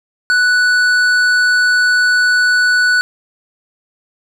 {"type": "tone with hard clipping", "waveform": "sine", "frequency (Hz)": 1482, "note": "F#6", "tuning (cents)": 2, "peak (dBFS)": -11, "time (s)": [0.3, 3.01], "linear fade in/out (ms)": 0, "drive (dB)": 9, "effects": []}